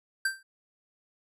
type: tone with exponential decay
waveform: square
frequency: 1568 Hz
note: G6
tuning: in tune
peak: -23 dBFS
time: 0.25-0.43 s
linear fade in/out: 5 ms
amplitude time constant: 39 ms
effects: resampled to 32000 Hz